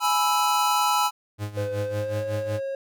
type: chord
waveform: square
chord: E major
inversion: first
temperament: equal with one note detuned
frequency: 837.4 / 987.8 / 1318.5 Hz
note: G#5 / B5 / E6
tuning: +14 / 0 / 0 cents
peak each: -25 dBFS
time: 0-1.11 s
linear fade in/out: 50 ms
type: tone with tremolo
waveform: 45% pulse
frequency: 103.83 Hz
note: G#2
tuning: in tune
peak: -26 dBFS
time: 1.38-2.61 s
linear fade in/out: 50 ms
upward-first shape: sine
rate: 5.4 Hz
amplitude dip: 80%
type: tone with pitch glide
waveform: triangle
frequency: 510 to 543.5 Hz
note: C5 to C#5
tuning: -44 to -34 cents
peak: -25 dBFS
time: 1.57-2.75 s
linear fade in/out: 2 ms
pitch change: +110 cents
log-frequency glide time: 1.8-2.24 s
effects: none